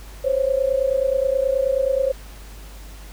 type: tone pair together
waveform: sine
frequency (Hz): 520.6 / 550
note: C5 / C#5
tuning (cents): -9 / -14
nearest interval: minor second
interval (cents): 95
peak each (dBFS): -20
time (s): 0.24-2.12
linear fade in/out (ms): 10
effects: added 50 Hz sine -37 dBFS peak until 3.12 s + pink hiss -45 dBFS RMS until 3.12 s